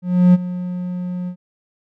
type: tone with ADSR envelope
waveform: triangle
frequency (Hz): 179.6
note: F3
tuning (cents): +49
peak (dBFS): -4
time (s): 0.02-1.36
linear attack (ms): 320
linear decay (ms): 28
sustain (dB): -16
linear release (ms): 81
effects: none